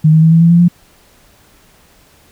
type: tone with pitch steps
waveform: sine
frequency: 155.56 / 158.55 / 161.6 / 164.71 / 167.88 / 171.12 / 174.41 Hz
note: D#3 / D#3 / E3 / E3 / E3 / F3 / F3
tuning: 0 / +33 / -34 / -1 / +32 / -35 / -2 cents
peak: -4 dBFS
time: 0.04-0.684 s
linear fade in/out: 10 ms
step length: 92 ms
effects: pink hiss -48 dBFS RMS until 2.31 s